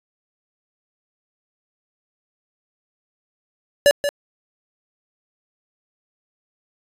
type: tone with echo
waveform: square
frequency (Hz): 574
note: D5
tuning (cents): -40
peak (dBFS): -10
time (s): 3.86-3.91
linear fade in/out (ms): 0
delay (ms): 180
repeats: 1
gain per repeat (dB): -9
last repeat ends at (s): 4.09
effects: resampled to 32000 Hz